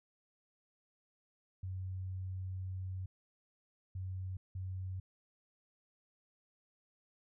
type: tone bursts at uneven times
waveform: sine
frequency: 93.4 Hz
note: F#2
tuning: 17 cents sharp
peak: -38 dBFS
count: 3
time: 1.63-3.06 / 3.95-4.37 / 4.55-5 s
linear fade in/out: 5 ms
effects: none